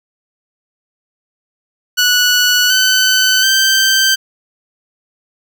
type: tone with pitch steps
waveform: 15% pulse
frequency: 1474 / 1515.4 / 1558 Hz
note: F#6 / F#6 / G6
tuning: -7 / +41 / -11 cents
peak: -3 dBFS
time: 1.97-4.16 s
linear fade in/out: 20 ms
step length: 730 ms
effects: none